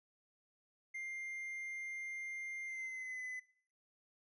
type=tone with pitch glide; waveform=triangle; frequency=2100 to 2016 Hz; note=C7 to B6; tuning=+6 to +35 cents; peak=-40 dBFS; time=0.94-3.4 s; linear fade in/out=10 ms; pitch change=-71 cents; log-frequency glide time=2.66-3.22 s; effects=noise-tail reverb RT60 0.5 s tail -18 dB re dry + resampled to 24000 Hz